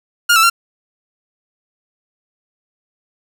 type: tone with pitch steps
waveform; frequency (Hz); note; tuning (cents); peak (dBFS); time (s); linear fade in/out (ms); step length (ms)
sawtooth; 1416 / 1320 / 1373; F6 / E6 / F6; +23 / +2 / -30; -5; 0.29-0.5; 10; 70
effects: none